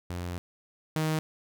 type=tone pair in turn; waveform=sawtooth; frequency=88.2 / 156.73 Hz; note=F2 / D#3; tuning=+18 / +13 cents; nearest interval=minor seventh; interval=995 cents; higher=second; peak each=-29 / -22 dBFS; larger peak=second; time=0.1-0.38 / 0.96-1.19 s; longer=first; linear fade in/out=0 ms; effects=none